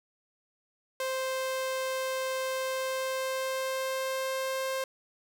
sawtooth tone with pitch glide, 523.3 to 528.5 Hz, C5 to C5, 0 to +17 cents, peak -26 dBFS, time 1-4.84 s, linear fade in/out 2 ms, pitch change +17 cents, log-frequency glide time 2.55-4.71 s, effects none

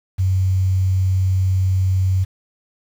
sine tone, 93.9 Hz, F#2, 26 cents sharp, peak -14 dBFS, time 0.18-2.25 s, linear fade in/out 20 ms, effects 7-bit

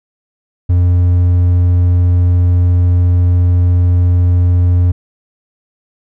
triangle tone, 88.6 Hz, F2, 25 cents sharp, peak -5 dBFS, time 0.69-4.92 s, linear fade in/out 10 ms, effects none

